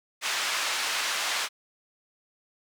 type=band-pass noise; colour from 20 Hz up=pink; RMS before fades=-29 dBFS; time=0.21-1.49 s; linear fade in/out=50 ms; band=1200 to 6800 Hz; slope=12 dB/octave; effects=none